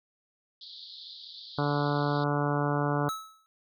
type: band-pass noise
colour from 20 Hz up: white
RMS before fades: -46 dBFS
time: 0.61-2.24 s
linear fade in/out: 2 ms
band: 3400 to 4700 Hz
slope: 96 dB/octave
type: harmonic tone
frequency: 145.2 Hz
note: D3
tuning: 19 cents flat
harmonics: 1 / 2 / 3 / 4 / 5 / 6 / 7 / 8 / 9 / 10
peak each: -29 / -32 / -34 / -35 / -36 / -37 / -37 / -38 / -39 / -39 dBFS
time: 1.58-3.09 s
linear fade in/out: 5 ms
type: tone with exponential decay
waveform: square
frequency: 1298 Hz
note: E6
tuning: 27 cents flat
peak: -29 dBFS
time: 3.09-3.46 s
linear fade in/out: 0 ms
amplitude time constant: 80 ms
effects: none